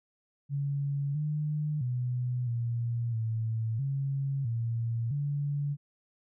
sine tone with pitch steps, 141.1 / 150.6 / 124.2 / 117.9 / 112.2 / 137.5 / 115.7 / 143.6 Hz, C#3 / D3 / B2 / A#2 / A2 / C#3 / A#2 / D3, +31 / +44 / +10 / +20 / +34 / -14 / -13 / -39 cents, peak -28 dBFS, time 0.49-5.77 s, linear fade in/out 50 ms, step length 660 ms, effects none

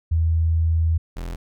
sine / 40% pulse tone pair in turn, 81.6 / 42.54 Hz, E2 / F1, -17 / -45 cents, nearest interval major seventh, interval 1128 cents, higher first, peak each -16 / -27 dBFS, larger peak first, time 0.11-0.98 / 1.16-1.36 s, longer first, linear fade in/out 10 ms, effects none

